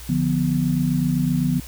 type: chord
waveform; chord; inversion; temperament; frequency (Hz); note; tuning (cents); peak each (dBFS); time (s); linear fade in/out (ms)
sine; B diminished; first; equal; 146.83 / 174.61 / 246.9; D3 / F3 / B3; 0 / 0 / 0; -22; 0.09-1.6; 5
effects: added 60 Hz sine -37 dBFS peak until 1.67 s + white hiss -41 dBFS RMS until 1.67 s

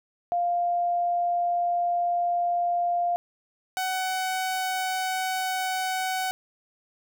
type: tone pair in turn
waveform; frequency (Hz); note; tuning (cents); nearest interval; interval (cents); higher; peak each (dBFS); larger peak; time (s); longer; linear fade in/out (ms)
sine / sawtooth; 699 / 749.8; F5 / F#5; +1 / +23; minor second; 122; second; -22; neither; 0.32-3.16 / 3.77-6.31; first; 0
effects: none

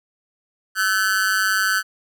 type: tone with amplitude modulation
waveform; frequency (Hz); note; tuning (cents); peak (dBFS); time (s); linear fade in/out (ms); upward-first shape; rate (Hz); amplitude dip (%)
45% pulse; 1517; F#6; +43; -13; 0.75-1.83; 50; sine; 198; 95
effects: none

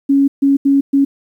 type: tone bursts at uneven times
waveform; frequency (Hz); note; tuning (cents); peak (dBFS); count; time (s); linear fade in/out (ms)
sine; 277.2; C#4; 0; -8; 4; 0.09-0.28 / 0.42-0.57 / 0.65-0.81 / 0.93-1.05; 10
effects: 8-bit

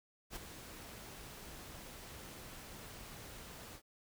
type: noise with ADSR envelope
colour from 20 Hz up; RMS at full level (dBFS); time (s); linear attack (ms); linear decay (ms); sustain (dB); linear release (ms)
pink; -43; 0.3-3.82; 60; 14; -8; 77
effects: none

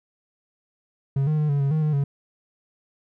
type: tone with pitch steps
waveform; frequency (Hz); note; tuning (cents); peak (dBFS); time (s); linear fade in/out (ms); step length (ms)
triangle; 137.2 / 153.6 / 151.4 / 142.2 / 138.7 / 156.2 / 152.4 / 140.4; C#3 / D#3 / D#3 / C#3 / C#3 / D#3 / D#3 / C#3; -17 / -22 / -47 / +45 / +1 / +7 / -36 / +22; -17; 1.16-2.04; 5; 110
effects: none

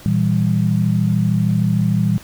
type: chord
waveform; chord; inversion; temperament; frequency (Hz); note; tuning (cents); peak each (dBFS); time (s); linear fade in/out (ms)
sine; E diminished; second; equal with one note detuned; 116.54 / 162.64 / 196; Bb2 / E3 / G3; 0 / -23 / 0; -18; 0.06-2.18; 0
effects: pink hiss -41 dBFS RMS until 2.23 s

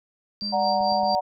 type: tone with tremolo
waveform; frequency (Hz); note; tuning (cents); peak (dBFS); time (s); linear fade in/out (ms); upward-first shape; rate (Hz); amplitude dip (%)
sine; 4699; D8; 0; -26; 0.41-1.15; 0; triangle; 4.5; 90
type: tone with vibrato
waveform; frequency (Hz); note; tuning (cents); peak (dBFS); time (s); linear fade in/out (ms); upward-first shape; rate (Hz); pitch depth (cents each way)
triangle; 203.6; G#3; -34; -30; 0.42-1.15; 0; square; 2.2; 12
type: chord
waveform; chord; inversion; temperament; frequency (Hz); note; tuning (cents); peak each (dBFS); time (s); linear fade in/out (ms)
sine; D augmented; none; equal; 587.3 / 740 / 932.3; D5 / F#5 / A#5; 0 / 0 / 0; -26 / -22 / -26; 0.52-1.21; 20
type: click train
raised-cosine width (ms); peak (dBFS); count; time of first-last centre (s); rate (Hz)
3; -32; 4; 0.81-1.145; 8.95
effects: none

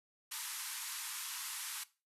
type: band-pass noise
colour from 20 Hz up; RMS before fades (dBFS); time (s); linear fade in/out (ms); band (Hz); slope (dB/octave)
white; -43; 0.31-1.84; 10; 870 to 13000; 96
effects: noise-tail reverb RT60 0.3 s tail -18 dB re dry

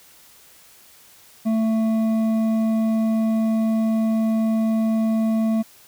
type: tone with hard clipping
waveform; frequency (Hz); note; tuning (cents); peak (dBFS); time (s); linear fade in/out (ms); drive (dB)
sine; 222; A3; +16; -19; 1.45-5.63; 20; 7
effects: white hiss -50 dBFS RMS until 5.87 s

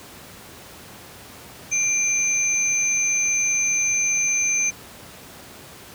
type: tone pair together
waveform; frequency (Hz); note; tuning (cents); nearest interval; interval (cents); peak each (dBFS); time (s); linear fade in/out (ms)
sine; 2375 / 6185; D7 / G8; +19 / -24; octave + perfect fourth; 1657; -23 / -20; 1.71-4.71; 20
effects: pink hiss -42 dBFS RMS until 5.94 s + high-pass 80 Hz 12 dB/octave

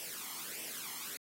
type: noise with flanger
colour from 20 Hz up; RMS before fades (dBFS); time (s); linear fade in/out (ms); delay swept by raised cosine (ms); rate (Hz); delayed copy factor
white; -43; 0-1.17; 0; 0.36 to 0.97; 1.6; +0.7
effects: high-pass 200 Hz 12 dB/octave + AAC 48 kbps

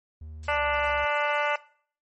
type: tone with pitch glide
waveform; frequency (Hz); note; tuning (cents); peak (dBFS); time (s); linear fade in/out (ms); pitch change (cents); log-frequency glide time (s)
triangle; 77.6 to 68.34; D#2 to C#2; -4 to -24; -36; 0.21-1.05; 5; -220; 0.47-0.6
type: noise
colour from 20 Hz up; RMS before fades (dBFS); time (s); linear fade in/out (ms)
blue; -45; 0.43-1.57; 2
type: harmonic tone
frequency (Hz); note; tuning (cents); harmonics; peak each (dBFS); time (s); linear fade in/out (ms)
293.7; D4; 0; 2 / 3 / 4 / 5 / 6 / 7 / 8 / 9 / 10; -28 / -29 / -31 / -30 / -40 / -31 / -41 / -35 / -40; 0.48-1.56; 5
effects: noise-tail reverb RT60 0.5 s tail -20 dB re dry + MP3 32 kbps

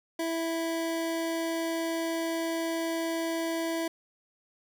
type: tone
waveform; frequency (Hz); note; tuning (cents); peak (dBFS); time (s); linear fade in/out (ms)
25% pulse; 329.6; E4; 0; -25; 0.19-3.88; 5
effects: none

